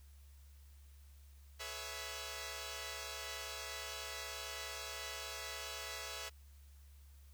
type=chord; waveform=5% pulse; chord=C# minor seventh; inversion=second; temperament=equal with one note detuned; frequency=423.1 / 493.9 / 554.4 / 659.3 Hz; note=G#4 / B4 / C#5 / E5; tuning=+32 / 0 / 0 / 0 cents; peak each=-39 / -38 / -38 / -36 dBFS; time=1.59-6.3 s; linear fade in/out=20 ms; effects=added 70 Hz sine -56 dBFS peak until 7.33 s + white hiss -70 dBFS RMS until 7.33 s